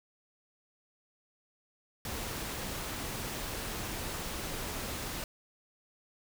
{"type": "noise", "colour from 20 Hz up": "pink", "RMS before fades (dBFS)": -38, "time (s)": [2.05, 5.24], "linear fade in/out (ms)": 2, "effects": []}